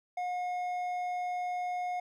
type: tone with hard clipping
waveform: triangle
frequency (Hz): 720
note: F#5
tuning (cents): -47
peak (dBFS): -33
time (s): 0.17-2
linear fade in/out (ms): 5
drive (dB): 9
effects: none